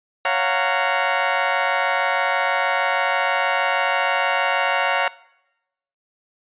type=chord; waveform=20% pulse; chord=Gb major seventh; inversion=second; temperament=just; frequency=555 / 693.7 / 740 / 925 Hz; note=Db5 / F5 / Gb5 / Bb5; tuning=+2 / -12 / 0 / -14 cents; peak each=-19 dBFS; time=0.25-5.08 s; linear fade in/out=2 ms; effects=noise-tail reverb RT60 0.9 s tail -21 dB re dry + resampled to 8000 Hz

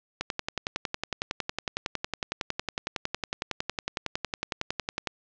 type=click train; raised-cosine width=0.2 ms; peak=-11 dBFS; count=54; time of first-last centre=0.21-5.072 s; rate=10.9 Hz; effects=low-pass 6000 Hz 12 dB/octave

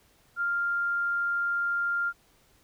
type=tone; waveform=sine; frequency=1396.9 Hz; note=F6; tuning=in tune; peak=-25 dBFS; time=0.36-2.13 s; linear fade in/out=50 ms; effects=pink hiss -63 dBFS RMS until 2.63 s

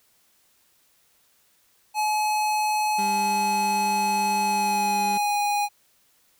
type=tone with pitch glide; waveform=square; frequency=851 to 823.4 Hz; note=G#5 to G#5; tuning=+42 to -15 cents; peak=-22 dBFS; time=1.94-5.69 s; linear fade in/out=50 ms; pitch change=-57 cents; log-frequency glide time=4.44-5.38 s
type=tone; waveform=35% pulse; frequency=200 Hz; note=G3; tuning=35 cents sharp; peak=-29 dBFS; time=2.98-5.18 s; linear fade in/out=10 ms
effects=white hiss -63 dBFS RMS until 6.39 s

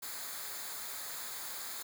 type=noise with comb filter; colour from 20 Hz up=white; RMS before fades=-42 dBFS; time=0.02-1.83 s; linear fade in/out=10 ms; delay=0.35 ms; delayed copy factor=-0.65; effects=none

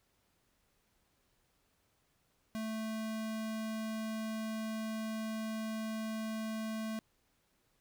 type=tone; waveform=square; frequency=220 Hz; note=A3; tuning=in tune; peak=-37 dBFS; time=2.55-6.99 s; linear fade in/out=0 ms; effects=pink hiss -75 dBFS RMS until 7.8 s

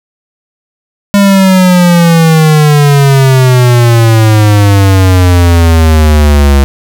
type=exponential sweep; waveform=square; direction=down; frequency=202.5 to 68.6 Hz; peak=-3 dBFS; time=1.14-6.64 s; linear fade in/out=0 ms; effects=none

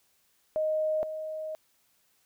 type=tone pair in turn; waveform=sine; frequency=622.3 / 625.5 Hz; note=D#5 / D#5; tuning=0 / +9 cents; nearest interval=unison; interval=9 cents; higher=second; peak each=-25 / -33 dBFS; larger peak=first; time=0.56-1.03 / 1.03-1.55 s; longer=second; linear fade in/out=0 ms; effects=white hiss -69 dBFS RMS until 2.25 s

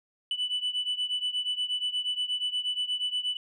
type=beating tone pair; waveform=sine; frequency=2976 / 2984.4 Hz; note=F#7 / F#7; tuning=+9 / +14 cents; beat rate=8.4 Hz; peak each=-28 / -30 dBFS; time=0.31-3.37 s; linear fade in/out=2 ms; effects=tanh soft clip ceiling -24 dBFS

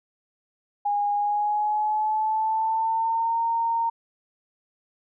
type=tone with pitch glide; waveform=sine; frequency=820 to 920.4 Hz; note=G#5 to A#5; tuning=-22 to -22 cents; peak=-21 dBFS; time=0.85-3.9 s; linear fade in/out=10 ms; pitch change=+200 cents; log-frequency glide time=1.14-3.38 s; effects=none

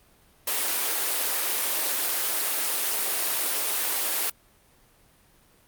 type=high-pass noise; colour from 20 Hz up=white; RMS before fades=-26 dBFS; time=0.47-4.3 s; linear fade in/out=5 ms; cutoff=310 Hz; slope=24 dB/octave; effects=pink hiss -59 dBFS RMS until 5.67 s + Opus 32 kbps

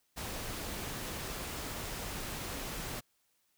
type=noise; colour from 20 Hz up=pink; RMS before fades=-40 dBFS; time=0.16-3.01 s; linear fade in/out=20 ms; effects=white hiss -75 dBFS RMS until 3.57 s

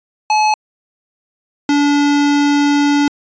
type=tone pair in turn; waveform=square; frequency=856 / 288.3 Hz; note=A5 / D4; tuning=-48 / -32 cents; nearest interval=octave + perfect fifth; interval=1884 cents; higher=first; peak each=-11 dBFS; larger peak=neither; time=0.3-0.54 / 1.69-3.08 s; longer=second; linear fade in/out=2 ms; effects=resampled to 16000 Hz

